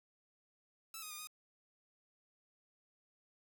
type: tone with pitch steps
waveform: 5% pulse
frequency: 1317 / 1248 / 1214 / 1240 Hz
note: E6 / D#6 / D#6 / D#6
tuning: -2 / +5 / -43 / -6 cents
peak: -34 dBFS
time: 0.94-1.272 s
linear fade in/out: 2 ms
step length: 83 ms
effects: 10-bit